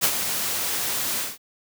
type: noise with ADSR envelope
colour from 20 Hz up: white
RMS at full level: -18 dBFS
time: 0.01-1.38 s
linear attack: 34 ms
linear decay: 58 ms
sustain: -8 dB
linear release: 190 ms
effects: high-pass 100 Hz 12 dB/octave